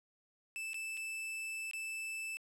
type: tone with dropouts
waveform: 45% pulse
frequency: 2637 Hz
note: E7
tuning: in tune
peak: -39 dBFS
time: 0.56-2.37 s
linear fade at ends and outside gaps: 0 ms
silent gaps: 0.733-0.743 / 0.97-0.974 / 1.712-1.734 s
effects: low-pass 12000 Hz 12 dB/octave